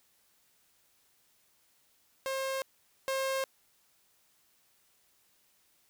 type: tone pair in turn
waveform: sawtooth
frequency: 534 / 534 Hz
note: C5 / C5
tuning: +35 / +35 cents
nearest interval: unison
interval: 0 cents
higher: neither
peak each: -28 / -26 dBFS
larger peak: second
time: 2.26-2.62 / 3.08-3.44 s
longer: neither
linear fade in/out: 0 ms
effects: white hiss -69 dBFS RMS until 5.89 s